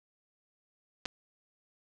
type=clicks; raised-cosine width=0.2 ms; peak=-18 dBFS; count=2; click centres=1.055 / 1.059 s; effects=none